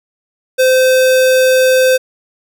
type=tone; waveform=square; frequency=516 Hz; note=C5; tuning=24 cents flat; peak=-8 dBFS; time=0.58-1.98 s; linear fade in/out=20 ms; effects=none